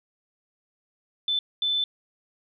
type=tone bursts at uneven times; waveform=sine; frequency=3520 Hz; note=A7; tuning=in tune; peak=-22 dBFS; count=2; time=1.28-1.39 / 1.62-1.84 s; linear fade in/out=2 ms; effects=none